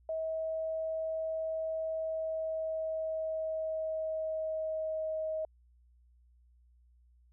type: tone with pitch glide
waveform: sine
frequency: 641 to 631.1 Hz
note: E5 to D#5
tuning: -49 to +24 cents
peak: -32 dBFS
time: 0.09-5.45 s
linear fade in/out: 2 ms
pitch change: -27 cents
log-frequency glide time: 1.96-5.15 s
effects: added 60 Hz sine -61 dBFS peak until 7.32 s